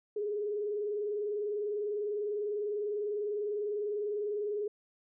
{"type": "tone with vibrato", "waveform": "sine", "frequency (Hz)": 415.3, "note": "G#4", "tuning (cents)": 0, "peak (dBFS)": -31, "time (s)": [0.16, 4.68], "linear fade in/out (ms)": 5, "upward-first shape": "sine", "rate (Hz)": 20, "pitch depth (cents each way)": 58, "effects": []}